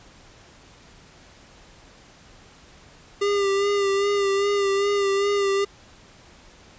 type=tone with vibrato; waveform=square; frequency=400 Hz; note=G4; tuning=35 cents sharp; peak=-20 dBFS; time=3.21-5.65 s; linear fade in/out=10 ms; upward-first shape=sine; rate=2.5 Hz; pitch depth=32 cents each way; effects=pink hiss -50 dBFS RMS until 6.78 s + resampled to 16000 Hz